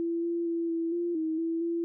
sine tone with pitch steps, 336.4 / 340.1 / 335.5 / 331.4 / 345 / 318.3 / 330.1 / 337.6 Hz, E4 / F4 / E4 / E4 / F4 / D#4 / E4 / E4, +35 / -46 / +31 / +9 / -21 / +39 / +2 / +41 cents, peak -27 dBFS, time 0-1.84 s, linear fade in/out 0 ms, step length 230 ms, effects none

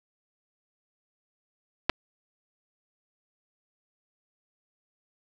clicks, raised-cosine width 0.3 ms, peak -7 dBFS, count 2, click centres 1.895 / 1.898 s, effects none

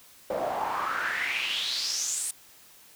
pink noise with band-pass filter sweep, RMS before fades -30 dBFS, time 0.3-2.31 s, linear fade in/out 5 ms, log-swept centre 540 to 9300 Hz, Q 5.1, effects white hiss -54 dBFS RMS until 2.95 s

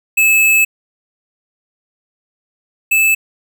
square tone pair in turn, 2603 / 2621 Hz, E7 / E7, -22 / -11 cents, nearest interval unison, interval 11 cents, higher second, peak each -9 / -10 dBFS, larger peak first, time 0.17-0.65 / 2.91-3.15 s, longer first, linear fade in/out 10 ms, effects none

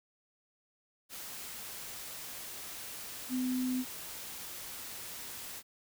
sine tone in noise, 254.2 Hz, C4, 50 cents flat, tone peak -30 dBFS, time 3.29-3.85 s, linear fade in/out 50 ms, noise white, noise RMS -44 dBFS, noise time 1.09-5.63 s, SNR +11 dB, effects none

